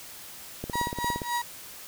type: click train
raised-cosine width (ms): 2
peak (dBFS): -19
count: 11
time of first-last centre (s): 0.64-1.218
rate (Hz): 17.3
type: tone with tremolo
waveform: 35% pulse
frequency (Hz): 958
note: A#5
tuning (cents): +47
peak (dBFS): -23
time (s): 0.73-1.42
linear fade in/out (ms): 5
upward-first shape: triangle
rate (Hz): 3.6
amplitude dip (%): 95
effects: white hiss -44 dBFS RMS until 1.87 s